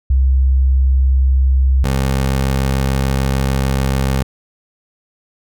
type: tone pair in turn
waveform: sine / 20% pulse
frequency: 65.8 / 66.83 Hz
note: C2 / C2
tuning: +10 / +37 cents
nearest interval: unison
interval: 27 cents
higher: second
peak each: -9 dBFS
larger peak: neither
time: 0.1-1.84 / 1.84-4.23 s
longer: second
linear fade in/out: 5 ms
effects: none